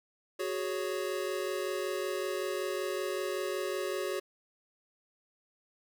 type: chord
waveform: square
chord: F# suspended second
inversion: none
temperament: equal with one note detuned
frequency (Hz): 370 / 415.3 / 556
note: F#4 / G#4 / C#5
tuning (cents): 0 / 0 / +5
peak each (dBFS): -36 / -38 / -38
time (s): 0.39-4.2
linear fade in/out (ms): 10
effects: none